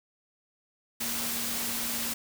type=tone in noise; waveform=sine; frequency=234.1 Hz; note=A#3; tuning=8 cents sharp; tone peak=-41 dBFS; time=1-2.14 s; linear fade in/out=10 ms; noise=white; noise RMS=-32 dBFS; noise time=1-2.14 s; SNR=-12 dB; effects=none